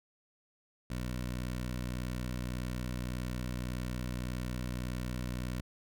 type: tone with notch filter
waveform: 15% pulse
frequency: 61.74 Hz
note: B1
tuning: in tune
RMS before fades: -37 dBFS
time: 0.9-5.61 s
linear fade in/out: 5 ms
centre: 770 Hz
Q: 1.6
effects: none